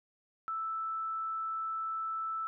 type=tone; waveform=sine; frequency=1318.5 Hz; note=E6; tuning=in tune; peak=-33 dBFS; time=0.48-2.47 s; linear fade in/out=0 ms; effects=none